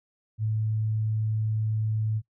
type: tone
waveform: sine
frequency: 109 Hz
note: A2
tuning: 16 cents flat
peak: -24 dBFS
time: 0.38-2.22 s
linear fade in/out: 50 ms
effects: noise-tail reverb RT60 0.1 s tail -21 dB re dry